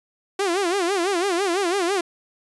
sawtooth tone with vibrato, 370 Hz, F#4, in tune, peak -16 dBFS, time 0.39-2.01 s, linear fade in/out 5 ms, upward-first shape sine, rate 6 Hz, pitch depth 170 cents each way, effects resampled to 24000 Hz

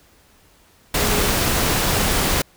sine tone in noise, 415.3 Hz, G#4, in tune, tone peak -26 dBFS, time 0.99-1.3 s, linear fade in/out 5 ms, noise pink, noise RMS -19 dBFS, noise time 0.94-2.42 s, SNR -10 dB, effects pink hiss -54 dBFS RMS until 2.56 s

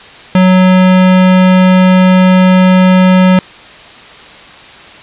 square tone, 185 Hz, F#3, in tune, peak -4 dBFS, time 0.35-3.39 s, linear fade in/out 2 ms, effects white hiss -33 dBFS RMS until 5.02 s + resampled to 8000 Hz

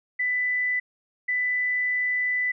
sine tone pair in turn, 1992 / 1992 Hz, B6 / B6, +14 / +14 cents, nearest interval unison, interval 0 cents, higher neither, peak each -22 dBFS, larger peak neither, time 0.19-0.8 / 1.28-2.52 s, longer second, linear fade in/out 10 ms, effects none

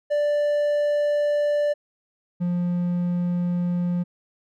triangle tone pair in turn, 587.3 / 176.07 Hz, D5 / F3, 0 / +14 cents, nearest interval octave + major sixth, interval 2086 cents, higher first, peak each -17 / -19 dBFS, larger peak first, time 0.1-1.74 / 2.4-4.04 s, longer neither, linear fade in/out 20 ms, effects none

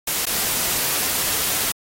white noise with dropouts, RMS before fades -22 dBFS, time 0.07-1.72 s, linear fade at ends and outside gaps 5 ms, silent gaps 0.255-0.266 s, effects AAC 48 kbps

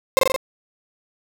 35% pulse tone with echo, 527 Hz, C5, 12 cents sharp, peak -9 dBFS, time 0.17-0.19 s, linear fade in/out 0 ms, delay 43 ms, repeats 4, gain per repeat -2 dB, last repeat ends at 0.362 s, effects 7-bit

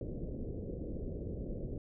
pink low-pass noise, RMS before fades -40 dBFS, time 0.01-1.78 s, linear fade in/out 2 ms, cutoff 540 Hz, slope 48 dB/octave, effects none

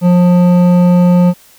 sine tone with hard clipping, 177.6 Hz, F3, 29 cents sharp, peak -7 dBFS, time 0.01-1.34 s, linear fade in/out 50 ms, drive 10 dB, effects white hiss -44 dBFS RMS until 1.58 s

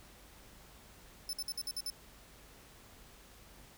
sawtooth tone bursts, 5274 Hz, E8, in tune, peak -33 dBFS, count 7, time 1.29-1.901 s, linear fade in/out 2 ms, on 41 ms, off 54 ms, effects added 50 Hz sine -63 dBFS peak until 3.77 s + pink hiss -58 dBFS RMS until 3.77 s

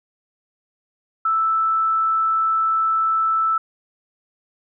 sine tone, 1318.5 Hz, E6, in tune, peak -16 dBFS, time 1.25-3.58 s, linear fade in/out 5 ms, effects none

